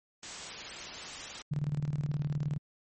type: noise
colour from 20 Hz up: white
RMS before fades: -41 dBFS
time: 0.23-1.42 s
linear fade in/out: 2 ms
type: tone with tremolo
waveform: sine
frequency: 146.83 Hz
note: D3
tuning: in tune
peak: -27 dBFS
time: 1.51-2.58 s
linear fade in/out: 10 ms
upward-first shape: square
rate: 19 Hz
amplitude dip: 70%
effects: MP3 32 kbps